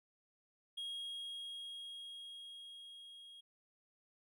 triangle tone with level ramp, 3275 Hz, G#7, 25 cents flat, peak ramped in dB -39 to -52 dBFS, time 0.77-3.41 s, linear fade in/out 10 ms, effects none

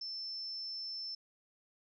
sine tone, 5310 Hz, E8, 12 cents sharp, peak -39 dBFS, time 0.01-1.15 s, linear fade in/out 5 ms, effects none

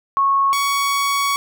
sine / sawtooth tone pair in turn, 1100 / 1119.9 Hz, C#6 / C#6, -14 / +17 cents, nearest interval unison, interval 31 cents, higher second, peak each -13 dBFS, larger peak neither, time 0.17-0.53 / 0.53-1.36 s, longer second, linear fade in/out 0 ms, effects none

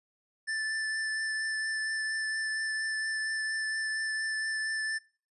square tone with vibrato, 1760 Hz, A6, in tune, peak -31 dBFS, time 0.47-4.99 s, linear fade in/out 20 ms, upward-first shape triangle, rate 4.3 Hz, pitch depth 13 cents each way, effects noise-tail reverb RT60 0.4 s tail -24 dB re dry + resampled to 24000 Hz

